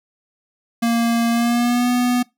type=tone with pitch glide; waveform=square; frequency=232.7 to 246.1 Hz; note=A#3 to B3; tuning=-3 to -6 cents; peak=-16 dBFS; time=0.82-2.23 s; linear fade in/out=10 ms; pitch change=+97 cents; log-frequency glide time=1.31-1.89 s; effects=noise-tail reverb RT60 0.2 s tail -23 dB re dry